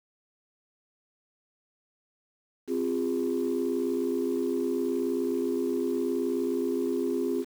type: chord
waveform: sine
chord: F minor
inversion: second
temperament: equal with one note detuned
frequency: 261.6 / 349.2 / 408.4 Hz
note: C4 / F4 / Ab4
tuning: 0 / 0 / -29 cents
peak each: -29 dBFS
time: 2.67-7.45 s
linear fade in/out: 50 ms
effects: tanh soft clip ceiling -19 dBFS + 8-bit